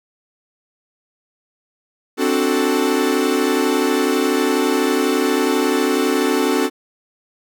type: chord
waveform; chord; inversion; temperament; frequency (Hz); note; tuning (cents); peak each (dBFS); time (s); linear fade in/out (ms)
45% pulse; D dominant seventh; third; equal; 261.6 / 293.7 / 370 / 440; C4 / D4 / F#4 / A4; 0 / 0 / 0 / 0; -21; 2.17-6.7; 50
effects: none